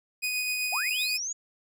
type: tone with tremolo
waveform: sawtooth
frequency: 2489 Hz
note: D#7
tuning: in tune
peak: -23 dBFS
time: 0.22-1.18 s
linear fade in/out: 20 ms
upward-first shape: sine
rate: 7.8 Hz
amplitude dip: 25%
type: linear sweep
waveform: sine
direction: up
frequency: 622.3 to 6910 Hz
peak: -30 dBFS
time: 0.72-1.33 s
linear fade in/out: 10 ms
effects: none